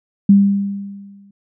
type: tone with exponential decay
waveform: sine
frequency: 199.3 Hz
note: G3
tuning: 29 cents sharp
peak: -4 dBFS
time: 0.29-1.31 s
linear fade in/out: 5 ms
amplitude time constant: 220 ms
effects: none